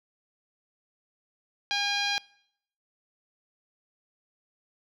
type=tone with low-pass filter; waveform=10% pulse; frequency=811 Hz; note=G#5; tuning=41 cents flat; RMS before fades=-28 dBFS; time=1.71-2.18 s; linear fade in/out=0 ms; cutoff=4500 Hz; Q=1.7; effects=noise-tail reverb RT60 0.7 s tail -24 dB re dry